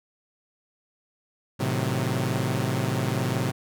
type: chord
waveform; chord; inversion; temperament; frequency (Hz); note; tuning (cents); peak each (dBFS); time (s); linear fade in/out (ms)
sawtooth; A diminished seventh; none; equal; 110 / 130.81 / 155.56 / 185; A2 / C3 / Eb3 / Gb3; 0 / 0 / 0 / 0; -25 / -23 / -29 / -28; 1.59-3.52; 20
effects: none